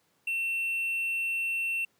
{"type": "tone", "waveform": "triangle", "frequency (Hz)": 2700, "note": "E7", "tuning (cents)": 41, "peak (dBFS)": -26, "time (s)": [0.27, 1.85], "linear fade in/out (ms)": 5, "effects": ["pink hiss -70 dBFS RMS until 1.99 s", "high-pass 150 Hz 12 dB/octave"]}